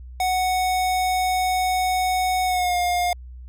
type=tone with pitch glide; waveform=square; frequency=740 to 710.7 Hz; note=F#5 to F5; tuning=0 to +30 cents; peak=-20 dBFS; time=0.2-3.13 s; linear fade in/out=2 ms; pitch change=-70 cents; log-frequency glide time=2.45-2.77 s; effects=added 62 Hz sine -36 dBFS peak until 3.48 s